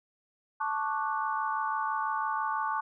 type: chord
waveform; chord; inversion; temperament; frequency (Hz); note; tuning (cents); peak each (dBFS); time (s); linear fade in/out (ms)
sine; D major seventh; second; equal; 880 / 1108.7 / 1174.7 / 1480; A5 / C#6 / D6 / F#6; 0 / 0 / 0 / 0; -32 / -33 / -35 / -37; 0.6-2.81; 10
effects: none